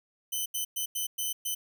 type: tone bursts at uneven times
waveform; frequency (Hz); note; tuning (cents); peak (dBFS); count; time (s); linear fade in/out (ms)
5% pulse; 3034; F#7; +43; -21; 6; 0.32-0.46 / 0.54-0.65 / 0.76-0.86 / 0.95-1.07 / 1.18-1.33 / 1.45-1.55; 10
effects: none